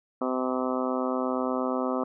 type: harmonic tone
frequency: 128.4 Hz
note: C3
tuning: 32 cents flat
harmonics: 2 / 3 / 4 / 5 / 6 / 7 / 8 / 9 / 10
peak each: -29 / -34 / -32 / -34 / -38 / -40 / -38 / -36 / -38 dBFS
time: 0.21-2.04 s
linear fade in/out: 5 ms
effects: none